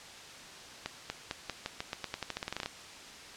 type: accelerating click train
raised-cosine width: 0.2 ms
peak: -17 dBFS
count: 19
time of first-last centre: 0.86-2.66 s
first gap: 240 ms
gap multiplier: 0.88
effects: white hiss -48 dBFS RMS until 3.36 s + low-pass 6000 Hz 12 dB/octave